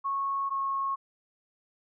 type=tone pair in turn; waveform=sine; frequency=1100 / 1092.4 Hz; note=C#6 / C#6; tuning=-14 / -26 cents; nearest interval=unison; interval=12 cents; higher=first; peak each=-27 dBFS; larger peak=neither; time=0.04-0.5 / 0.5-0.96 s; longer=neither; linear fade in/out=20 ms; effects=none